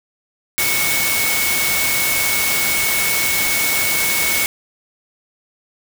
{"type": "tone in noise", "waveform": "sine", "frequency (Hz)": 2214, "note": "C#7", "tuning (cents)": -3, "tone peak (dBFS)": -20, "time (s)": [0.58, 4.46], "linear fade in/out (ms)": 0, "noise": "white", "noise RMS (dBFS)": -19, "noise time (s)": [0.58, 4.46], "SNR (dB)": -4, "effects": []}